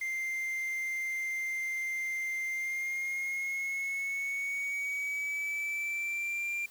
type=tone with pitch glide; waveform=triangle; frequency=2093 to 2377 Hz; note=C7 to D7; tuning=0 to +20 cents; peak=-30 dBFS; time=0.01-6.66 s; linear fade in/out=5 ms; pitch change=+220 cents; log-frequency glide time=2.47-6.5 s; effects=white hiss -56 dBFS RMS until 6.7 s